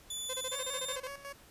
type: tone with pitch glide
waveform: 20% pulse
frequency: 3479 to 3620 Hz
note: A7 to A7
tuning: -20 to +48 cents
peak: -31 dBFS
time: 0.1-0.96 s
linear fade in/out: 5 ms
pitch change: +68 cents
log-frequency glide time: 0.44-0.61 s
type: tone bursts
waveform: sawtooth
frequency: 517 Hz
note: C5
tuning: 21 cents flat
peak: -33 dBFS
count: 11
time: 0.29-1.078 s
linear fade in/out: 10 ms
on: 48 ms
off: 26 ms
type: tone with tremolo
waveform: 15% pulse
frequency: 560 Hz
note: C#5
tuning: 18 cents sharp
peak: -35 dBFS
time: 0.52-1.33 s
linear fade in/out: 10 ms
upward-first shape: square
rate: 5.5 Hz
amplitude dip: 70%
effects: pink hiss -58 dBFS RMS until 1.5 s + resampled to 32000 Hz